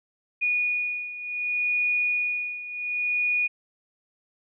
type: beating tone pair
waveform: sine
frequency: 2456 / 2456.67 Hz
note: D#7 / D#7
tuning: -23 / -23 cents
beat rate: 0.67 Hz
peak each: -25 / -29 dBFS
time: 0.41-3.48 s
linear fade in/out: 20 ms
effects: none